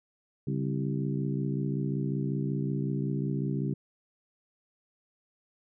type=harmonic tone with a mistuned harmonic; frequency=65.41 Hz; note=C2; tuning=in tune; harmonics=2 / 3 / 4 / 5 / 6; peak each=-30 / -34 / -36 / -38 / -40 dBFS; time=0.47-3.74 s; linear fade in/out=5 ms; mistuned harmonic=2; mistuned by=+130 cents; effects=none